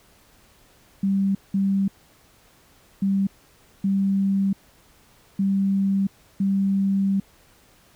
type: tone bursts at uneven times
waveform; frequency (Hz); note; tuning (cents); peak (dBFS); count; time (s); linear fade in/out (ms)
sine; 195.6; G3; -4; -18; 6; 1.03-1.35 / 1.54-1.88 / 3.02-3.27 / 3.84-4.53 / 5.39-6.07 / 6.4-7.2; 5
effects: pink hiss -56 dBFS RMS until 7.95 s